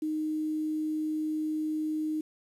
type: tone with quantisation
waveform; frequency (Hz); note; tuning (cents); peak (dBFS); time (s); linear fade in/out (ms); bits
sine; 309.6; D#4; -9; -28; 0.02-2.21; 5; 9
effects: resampled to 32000 Hz